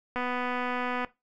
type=click train; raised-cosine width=0.5 ms; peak=-17 dBFS; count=221; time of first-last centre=0.16-1.047 s; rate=248 Hz; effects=noise-tail reverb RT60 0.2 s tail -17 dB re dry